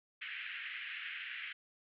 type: band-pass noise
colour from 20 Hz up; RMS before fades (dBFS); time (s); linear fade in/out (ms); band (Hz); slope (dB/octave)
pink; -44; 0.21-1.53; 10; 1600 to 3000; 48
effects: none